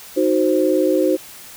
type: chord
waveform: sine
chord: C diminished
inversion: first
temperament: equal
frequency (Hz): 311.1 / 370 / 523.3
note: Eb4 / Gb4 / C5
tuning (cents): 0 / 0 / 0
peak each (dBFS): -18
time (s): 0.16-1.17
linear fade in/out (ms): 20
effects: white hiss -39 dBFS RMS until 1.56 s

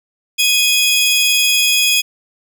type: tone pair together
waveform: sawtooth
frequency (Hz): 2499 / 3339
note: D#7 / G#7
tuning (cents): +7 / +9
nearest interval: perfect fourth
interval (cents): 502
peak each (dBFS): -11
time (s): 0.38-2.02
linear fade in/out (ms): 20
effects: none

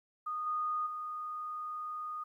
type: tone with level steps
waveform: sine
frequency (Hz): 1233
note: D#6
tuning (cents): -16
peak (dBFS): -34 / -31 / -37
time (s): 0.26-2.24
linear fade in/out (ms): 10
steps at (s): 0.46 / 0.86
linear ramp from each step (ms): 10
effects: 12-bit

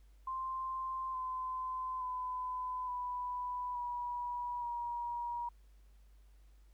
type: tone with pitch steps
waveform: sine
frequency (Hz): 1046.5 / 1027.3 / 1008.5 / 990 / 971.9 / 954.1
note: C6 / C6 / B5 / B5 / B5 / A#5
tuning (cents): 0 / -32 / +36 / +4 / -28 / +40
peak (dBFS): -36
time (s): 0.27-5.49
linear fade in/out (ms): 5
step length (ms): 870
effects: added 50 Hz sine -58 dBFS peak until 6.73 s + pink hiss -75 dBFS RMS until 6.73 s

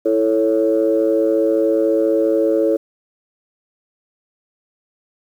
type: chord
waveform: sine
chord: A major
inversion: second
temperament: equal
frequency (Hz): 329.6 / 440 / 554.4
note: E4 / A4 / C#5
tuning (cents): 0 / 0 / 0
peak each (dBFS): -17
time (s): 0.05-2.77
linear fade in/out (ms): 10
effects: tanh soft clip ceiling -5 dBFS + 8-bit

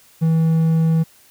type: tone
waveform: triangle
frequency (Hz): 162.1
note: E3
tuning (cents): -29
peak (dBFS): -11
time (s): 0.21-1.04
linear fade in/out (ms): 20
effects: white hiss -51 dBFS RMS until 1.3 s

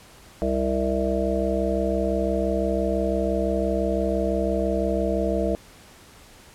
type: harmonic tone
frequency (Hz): 65.9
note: C2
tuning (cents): +13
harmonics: 1 / 3 / 5 / 7 / 9 / 10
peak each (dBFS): -28 / -28 / -28 / -28 / -28 / -28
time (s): 0.42-5.55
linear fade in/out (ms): 0
effects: pink hiss -49 dBFS RMS until 6.54 s + low-pass 12000 Hz 12 dB/octave

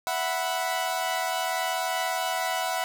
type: chord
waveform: sawtooth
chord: E suspended second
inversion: none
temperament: equal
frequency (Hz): 659.3 / 740 / 987.8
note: E5 / F#5 / B5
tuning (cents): 0 / 0 / 0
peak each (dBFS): -28 / -25 / -28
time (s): 0.07-2.84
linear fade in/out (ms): 0
effects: 9-bit

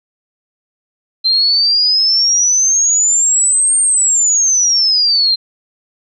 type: exponential two-way sweep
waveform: sine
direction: up then down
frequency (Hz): 4113 to 8760 to 4113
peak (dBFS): -9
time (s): 1.24-5.36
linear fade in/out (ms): 20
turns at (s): 3.8
effects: none

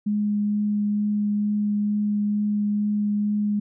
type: tone with vibrato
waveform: sine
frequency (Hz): 207.7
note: G#3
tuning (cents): 0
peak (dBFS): -20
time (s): 0.06-3.6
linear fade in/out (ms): 10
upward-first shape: triangle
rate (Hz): 2.2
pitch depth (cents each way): 9
effects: none

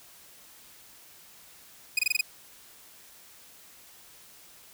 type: tone bursts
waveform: sawtooth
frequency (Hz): 2489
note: D#7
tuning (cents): 0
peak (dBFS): -18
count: 6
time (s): 1.97-2.211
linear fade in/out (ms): 5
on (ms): 21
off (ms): 23
effects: white hiss -53 dBFS RMS until 4.73 s

